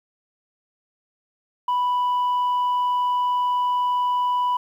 sine tone, 987.8 Hz, B5, in tune, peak -16 dBFS, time 1.68-4.57 s, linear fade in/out 5 ms, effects tanh soft clip ceiling -18 dBFS + 9-bit

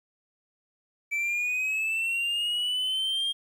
triangle linear sweep, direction up, 2312 to 3228 Hz, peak -24 dBFS, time 1.11-3.33 s, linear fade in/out 20 ms, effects 10-bit

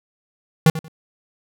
square tone with echo, 159.3 Hz, D#3, 41 cents sharp, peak -10 dBFS, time 0.66-0.7 s, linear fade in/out 2 ms, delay 91 ms, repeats 2, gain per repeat -14 dB, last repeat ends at 0.882 s, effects none

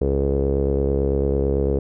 sawtooth tone with low-pass filter, 69 Hz, C#2, 7 cents flat, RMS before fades -20 dBFS, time 0.01-1.79 s, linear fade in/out 5 ms, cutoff 450 Hz, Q 7, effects none

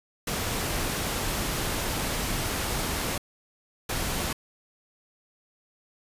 pink noise bursts at uneven times, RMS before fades -29 dBFS, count 2, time 0.27-3.18 / 3.89-4.33 s, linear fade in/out 5 ms, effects resampled to 32000 Hz

